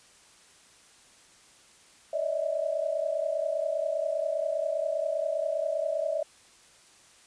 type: tone cluster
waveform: sine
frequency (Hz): 575 / 620 / 650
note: D5 / D#5 / E5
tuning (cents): -37 / -6 / -24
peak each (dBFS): -31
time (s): 2.13-6.23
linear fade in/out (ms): 5
effects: white hiss -57 dBFS RMS until 7.26 s + resampled to 22050 Hz